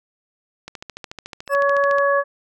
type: click train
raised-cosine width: 0.2 ms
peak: -16 dBFS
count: 19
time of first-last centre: 0.68-1.984 s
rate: 13.8 Hz
type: tone with exponential growth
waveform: 10% pulse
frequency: 2637 Hz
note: E7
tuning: in tune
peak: -23 dBFS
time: 1.46-1.54 s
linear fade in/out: 2 ms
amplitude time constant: 16 ms
type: harmonic tone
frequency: 562 Hz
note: C#5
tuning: 24 cents sharp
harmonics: 1 / 2 / 3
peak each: -17 / -20 / -22 dBFS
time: 1.49-2.24 s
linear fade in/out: 50 ms
effects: none